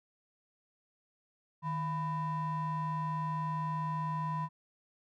triangle ring-modulated tone, 420.1 Hz, G#4, 20 cents sharp, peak -27 dBFS, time 1.62-4.49 s, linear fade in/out 50 ms, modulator 576 Hz, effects none

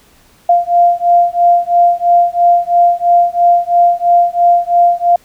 sine beating tone pair, 695 / 698 Hz, F5 / F5, -9 / -1 cents, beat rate 3 Hz, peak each -10 dBFS, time 0.49-5.16 s, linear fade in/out 5 ms, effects pink hiss -48 dBFS RMS until 5.24 s

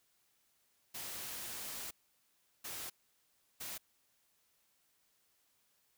white noise bursts at uneven times, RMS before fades -44 dBFS, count 3, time 0.94-1.91 / 2.64-2.9 / 3.6-3.78 s, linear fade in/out 10 ms, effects white hiss -75 dBFS RMS until 5.97 s

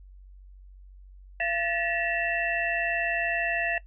sine tone cluster, 682 / 1750 / 1912 / 2679 Hz, F5 / A6 / A#6 / E7, -41 / -10 / +43 / +27 cents, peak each -31 dBFS, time 1.4-3.78 s, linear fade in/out 2 ms, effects noise-tail reverb RT60 0.1 s tail -18 dB re dry + added 47 Hz sine -46 dBFS peak until 3.86 s

